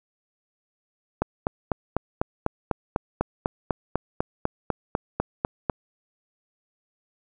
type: click train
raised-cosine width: 1 ms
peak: -8 dBFS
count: 19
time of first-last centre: 1.22-5.698 s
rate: 4.02 Hz
effects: none